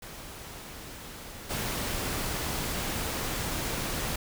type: noise with level steps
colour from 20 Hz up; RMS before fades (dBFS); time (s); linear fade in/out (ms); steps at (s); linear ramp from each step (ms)
pink; -43 / -32; 0.02-4.16; 5; 1.49; 20
effects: none